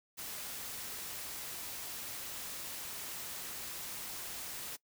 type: noise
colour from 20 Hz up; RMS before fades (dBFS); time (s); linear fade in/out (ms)
white; -43; 0.17-4.77; 20
effects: noise-tail reverb RT60 0.1 s tail -21 dB re dry